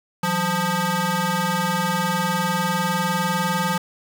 20% pulse ring-modulated tone, 350.7 Hz, F4, 7 cents sharp, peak -12 dBFS, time 0.23-3.78 s, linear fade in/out 5 ms, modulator 536 Hz, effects none

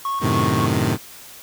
triangle tone with tremolo, 1100 Hz, C#6, 14 cents flat, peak -19 dBFS, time 0.05-0.66 s, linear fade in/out 2 ms, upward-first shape square, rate 3.6 Hz, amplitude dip 40%
20% pulse chord, F# diminished seventh, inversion none, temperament equal, 92.5 / 110 / 130.81 / 155.56 Hz, F#2 / A2 / C3 / Eb3, 0 / 0 / 0 / 0 cents, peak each -20 / -17 / -18 / -19 dBFS, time 0.2-0.98 s, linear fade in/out 50 ms
effects white hiss -41 dBFS RMS until 1.42 s

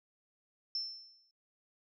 sine tone with exponential decay, 5340 Hz, E8, 22 cents sharp, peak -31 dBFS, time 0.75-1.31 s, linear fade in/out 2 ms, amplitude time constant 120 ms, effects noise-tail reverb RT60 0.1 s tail -24 dB re dry

